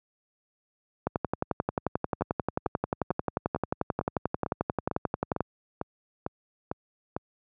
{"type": "two click trains", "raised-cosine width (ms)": 1, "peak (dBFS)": [-12, -16], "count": [50, 12], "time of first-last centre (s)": [[1.07, 5.406], [2.21, 7.165]], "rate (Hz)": [11.3, 2.22], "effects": ["high-pass 80 Hz 12 dB/octave"]}